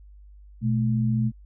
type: tone pair together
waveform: sine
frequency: 121.91 / 216.6 Hz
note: B2 / A3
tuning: -22 / -27 cents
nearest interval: minor seventh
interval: 995 cents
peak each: -22 / -24 dBFS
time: 0.61-1.32 s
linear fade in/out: 50 ms
effects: added 50 Hz sine -45 dBFS peak until 1.45 s